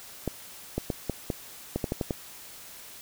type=clicks; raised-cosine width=2 ms; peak=-14 dBFS; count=10; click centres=0.277 / 0.78 / 0.902 / 1.097 / 1.302 / 1.76 / 1.842 / 1.921 / 2.012 / 2.108 s; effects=white hiss -46 dBFS RMS until 3.01 s